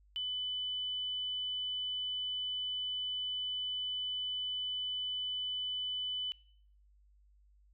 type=tone; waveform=sine; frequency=3000 Hz; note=F#7; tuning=23 cents sharp; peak=-34 dBFS; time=0.16-6.32 s; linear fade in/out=0 ms; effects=noise-tail reverb RT60 0.6 s tail -23 dB re dry + added 50 Hz sine -62 dBFS peak until 7.73 s